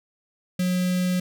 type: tone with notch filter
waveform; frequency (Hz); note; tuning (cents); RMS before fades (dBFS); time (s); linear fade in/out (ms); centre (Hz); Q
square; 181.3; F#3; -35; -23; 0.59-1.2; 5; 930; 0.69
effects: none